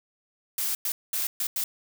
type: noise bursts at uneven times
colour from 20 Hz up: blue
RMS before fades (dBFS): -28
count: 5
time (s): 0.58-0.75 / 0.85-0.92 / 1.13-1.27 / 1.4-1.47 / 1.56-1.64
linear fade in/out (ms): 2
effects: none